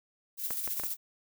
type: noise with tremolo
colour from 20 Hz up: violet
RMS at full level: -33 dBFS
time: 0.37-0.97 s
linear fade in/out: 50 ms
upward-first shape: square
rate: 15 Hz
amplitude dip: 40%
type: clicks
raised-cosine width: 0.5 ms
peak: -24 dBFS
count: 4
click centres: 0.507 / 0.676 / 0.798 / 0.836 s
effects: none